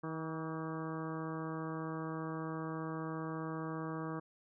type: harmonic tone with a mistuned harmonic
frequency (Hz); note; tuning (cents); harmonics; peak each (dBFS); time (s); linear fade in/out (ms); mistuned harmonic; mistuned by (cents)
159.7; D#3; +45; 1 / 2 / 3 / 4 / 5 / 6 / 7 / 8 / 9 / 10; -42 / -42 / -46 / -51 / -53 / -51 / -47 / -53 / -57 / -54; 0.03-4.2; 10; 7; +26
effects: none